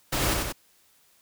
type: noise with echo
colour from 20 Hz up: pink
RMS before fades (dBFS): -26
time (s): 0.12-0.34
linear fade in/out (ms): 10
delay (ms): 93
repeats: 2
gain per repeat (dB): -3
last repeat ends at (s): 0.526
effects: white hiss -62 dBFS RMS until 1.21 s